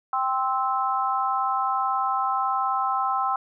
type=chord; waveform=sine; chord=C major; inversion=second; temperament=just; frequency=784.9 / 1046.5 / 1308.1 Hz; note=G5 / C6 / E6; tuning=+2 / 0 / -14 cents; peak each=-26 dBFS; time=0.13-3.36 s; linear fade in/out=2 ms; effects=none